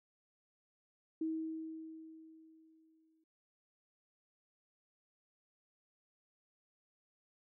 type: tone with exponential decay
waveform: sine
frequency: 319.9 Hz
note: D#4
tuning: 48 cents sharp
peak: -33 dBFS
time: 1.21-3.24 s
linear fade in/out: 5 ms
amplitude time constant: 440 ms
effects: none